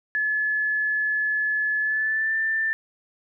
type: tone with pitch glide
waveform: sine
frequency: 1716 to 1778.6 Hz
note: A6 to A6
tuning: -44 to +18 cents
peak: -21 dBFS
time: 0.15-2.73 s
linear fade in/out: 0 ms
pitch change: +62 cents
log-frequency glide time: 1.8-2.36 s
effects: none